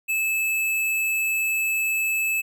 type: tone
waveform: square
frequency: 2611 Hz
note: E7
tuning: 17 cents flat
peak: -22 dBFS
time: 0.08-2.42 s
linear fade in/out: 20 ms
effects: none